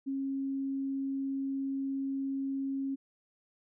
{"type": "tone", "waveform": "sine", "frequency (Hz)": 271.7, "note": "C#4", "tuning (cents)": -35, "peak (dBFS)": -31, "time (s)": [0.06, 2.96], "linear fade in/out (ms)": 20, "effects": []}